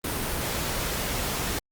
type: noise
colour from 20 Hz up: pink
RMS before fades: -29 dBFS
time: 0.04-1.59 s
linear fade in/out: 5 ms
effects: Opus 32 kbps